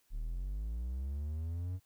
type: linear sweep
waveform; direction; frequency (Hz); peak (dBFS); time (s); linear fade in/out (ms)
triangle; up; 34.65 to 93.5; -33; 0.1-1.8; 50
effects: white hiss -73 dBFS RMS until 1.85 s